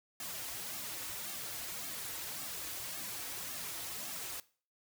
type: noise with flanger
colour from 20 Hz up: white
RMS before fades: -42 dBFS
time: 0.2-4.4 s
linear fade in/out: 2 ms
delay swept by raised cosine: 2 to 5.1 ms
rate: 1.8 Hz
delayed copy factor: -0.85
effects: noise-tail reverb RT60 0.4 s tail -19 dB re dry